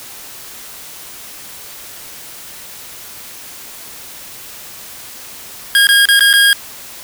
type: tone with dropouts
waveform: 25% pulse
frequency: 1627 Hz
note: G#6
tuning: 36 cents flat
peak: -3 dBFS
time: 5.75-6.53 s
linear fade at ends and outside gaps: 1 ms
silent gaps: 5.87-5.889 / 6.055-6.087 / 6.194-6.207 / 6.33-6.337 s
effects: white hiss -33 dBFS RMS until 7.03 s